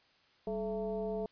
sine tone with frequency modulation, 431.4 Hz, A4, 34 cents flat, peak -33 dBFS, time 0.47-1.26 s, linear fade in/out 2 ms, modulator 236 Hz, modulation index 1.1, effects white hiss -67 dBFS RMS until 1.31 s + resampled to 11025 Hz

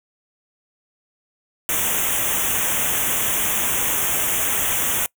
white band-stop noise, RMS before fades -21 dBFS, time 1.69-5.06 s, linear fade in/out 0 ms, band 3500 to 5900 Hz, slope 96 dB/octave, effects noise-tail reverb RT60 0.1 s tail -24 dB re dry

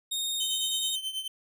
sawtooth tone with vibrato, 3700 Hz, A#7, 14 cents flat, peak -26 dBFS, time 0.11-0.96 s, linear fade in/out 10 ms, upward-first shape square, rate 19 Hz, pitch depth 11 cents each way
45% pulse tone with tremolo, 3083 Hz, G7, 29 cents flat, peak -28 dBFS, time 0.4-1.28 s, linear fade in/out 5 ms, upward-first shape triangle, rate 9.3 Hz, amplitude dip 80%
effects none

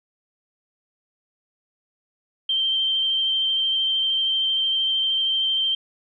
sine tone with vibrato, 3136 Hz, G7, in tune, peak -19 dBFS, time 2.49-5.75 s, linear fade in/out 5 ms, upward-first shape triangle, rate 13 Hz, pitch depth 16 cents each way, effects none

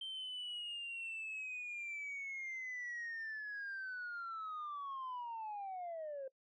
sine linear sweep, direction down, 3136 to 523.3 Hz, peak -40 dBFS, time 0.01-6.28 s, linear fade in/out 5 ms, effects noise-tail reverb RT60 0.1 s tail -22 dB re dry + tanh soft clip ceiling -39 dBFS

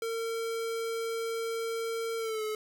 square tone with pitch glide, 456 to 430.4 Hz, A#4 to A4, -38 to -38 cents, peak -32 dBFS, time 0.02-2.55 s, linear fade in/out 2 ms, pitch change -100 cents, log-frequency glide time 2.18-2.43 s, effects none

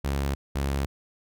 sawtooth tone pair in turn, 69.4 / 69.11 Hz, C#2 / C#2, +3 / -5 cents, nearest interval unison, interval 8 cents, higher first, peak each -21 dBFS, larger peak neither, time 0.04-0.35 / 0.55-0.86 s, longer neither, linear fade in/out 10 ms, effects none

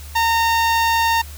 sawtooth tone with notch filter, 917 Hz, A#5, 29 cents flat, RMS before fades -17 dBFS, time 0.15-1.22 s, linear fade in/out 10 ms, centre 9100 Hz, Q 1.3, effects added 73 Hz sine -33 dBFS peak until 1.37 s + white hiss -41 dBFS RMS until 1.37 s

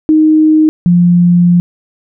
sine tone pair in turn, 311.1 / 175.1 Hz, D#4 / F3, 0 / +5 cents, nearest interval minor seventh, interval 995 cents, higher first, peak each -4 dBFS, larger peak neither, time 0.09-0.69 / 0.86-1.6 s, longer second, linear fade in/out 0 ms, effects none

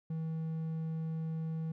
triangle tone, 160.8 Hz, E3, 43 cents flat, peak -32 dBFS, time 0.1-1.72 s, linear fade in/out 5 ms, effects none

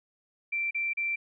sine tone bursts, 2349 Hz, D7, in tune, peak -27 dBFS, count 3, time 0.52-1.16 s, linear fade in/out 10 ms, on 190 ms, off 35 ms, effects none

